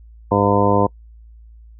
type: harmonic tone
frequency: 101.2 Hz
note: G#2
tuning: 44 cents flat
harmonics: 1 / 2 / 3 / 4 / 5 / 6 / 7 / 9 / 10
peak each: -21 / -21 / -22 / -22 / -19 / -25 / -24 / -20 / -22 dBFS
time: 0.31-0.87 s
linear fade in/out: 10 ms
effects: noise-tail reverb RT60 0.1 s tail -26 dB re dry + added 56 Hz sine -40 dBFS peak until 1.79 s